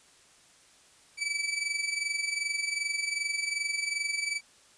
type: tone with amplitude modulation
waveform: sawtooth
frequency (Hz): 2304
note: D7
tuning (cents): -34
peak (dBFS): -23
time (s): 1.17-4.41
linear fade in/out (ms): 50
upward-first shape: sine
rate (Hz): 22.6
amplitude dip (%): 65
effects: white hiss -59 dBFS RMS until 4.77 s + resampled to 22050 Hz